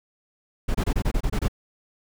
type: noise bursts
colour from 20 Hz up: brown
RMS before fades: -22 dBFS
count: 9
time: 0.68-1.483 s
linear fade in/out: 10 ms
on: 67 ms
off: 25 ms
effects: none